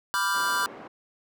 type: chord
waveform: square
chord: G dominant seventh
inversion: first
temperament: equal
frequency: 987.8 / 1174.7 / 1396.9 / 1568 Hz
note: B5 / D6 / F6 / G6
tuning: 0 / 0 / 0 / 0 cents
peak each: -30 dBFS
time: 0.14-0.66 s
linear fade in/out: 0 ms
type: band-pass noise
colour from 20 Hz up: pink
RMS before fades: -43 dBFS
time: 0.34-0.88 s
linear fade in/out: 10 ms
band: 280 to 1300 Hz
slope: 12 dB/octave
effects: none